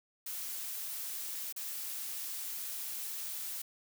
blue noise with dropouts, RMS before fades -40 dBFS, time 0.26-3.62 s, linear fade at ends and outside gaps 5 ms, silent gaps 1.526-1.562 s, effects none

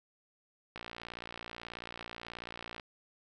click train, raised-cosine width 0.3 ms, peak -26 dBFS, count 120, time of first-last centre 0.76-2.798 s, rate 58.4 Hz, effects none

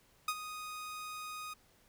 sawtooth tone with ADSR envelope, 1244.5 Hz, D#6, in tune, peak -26 dBFS, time 0.28-1.54 s, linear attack 4 ms, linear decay 53 ms, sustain -12 dB, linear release 11 ms, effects pink hiss -67 dBFS RMS until 1.88 s

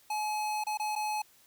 square tone with dropouts, 850 Hz, G#5, 40 cents sharp, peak -31 dBFS, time 0.1-1.22 s, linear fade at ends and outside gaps 5 ms, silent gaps 0.639-0.667 / 0.774-0.797 / 0.954-0.96 s, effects white hiss -62 dBFS RMS until 1.46 s

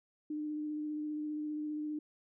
sine tone with vibrato, 302 Hz, D4, 48 cents sharp, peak -35 dBFS, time 0.3-1.99 s, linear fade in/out 5 ms, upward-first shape square, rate 15 Hz, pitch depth 11 cents each way, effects none

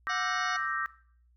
sine chord, E half-diminished seventh, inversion third, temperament equal, 1174.7 / 1318.5 / 1568 / 1864.7 Hz, D6 / E6 / G6 / Bb6, 0 / 0 / 0 / 0 cents, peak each -35 dBFS, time 0.07-0.86 s, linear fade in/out 0 ms
harmonic tone, 730 Hz, F#5, 24 cents flat, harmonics 1 / 2 / 3 / 4 / 5 / 6 / 7 / 8, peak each -37 / -40 / -42 / -43 / -44 / -45 / -45 / -46 dBFS, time 0.09-0.57 s, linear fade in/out 10 ms
effects noise-tail reverb RT60 0.5 s tail -17 dB re dry + added 60 Hz sine -61 dBFS peak until 1.36 s

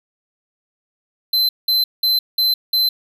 square tone bursts, 4071 Hz, C8, 48 cents flat, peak -14 dBFS, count 5, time 1.33-2.89 s, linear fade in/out 5 ms, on 160 ms, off 190 ms, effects none

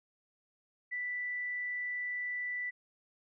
sine tone, 1975.5 Hz, B6, in tune, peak -34 dBFS, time 0.91-2.71 s, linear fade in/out 20 ms, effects none

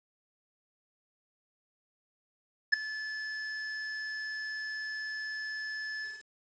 square tone with ADSR envelope, 1732 Hz, A6, 28 cents flat, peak -18 dBFS, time 2.72-6.24 s, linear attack 16 ms, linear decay 6 ms, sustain -18 dB, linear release 210 ms, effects resampled to 16000 Hz + 9-bit

